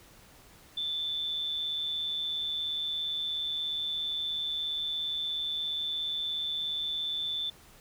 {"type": "tone with amplitude modulation", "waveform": "sine", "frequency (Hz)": 3519, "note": "A7", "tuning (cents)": 0, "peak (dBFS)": -28, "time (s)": [0.77, 7.5], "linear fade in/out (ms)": 5, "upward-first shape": "sine", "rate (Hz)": 157, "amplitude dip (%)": 45, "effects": ["pink hiss -56 dBFS RMS until 7.8 s"]}